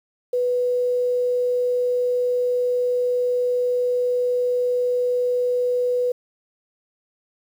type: tone with quantisation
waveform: sine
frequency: 493.9 Hz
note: B4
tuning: in tune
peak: -18 dBFS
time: 0.33-6.12 s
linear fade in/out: 5 ms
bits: 8
effects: none